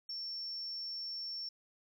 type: tone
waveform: triangle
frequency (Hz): 5440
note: F8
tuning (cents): -46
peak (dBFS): -36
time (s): 0.09-1.49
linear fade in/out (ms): 5
effects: tanh soft clip ceiling -36 dBFS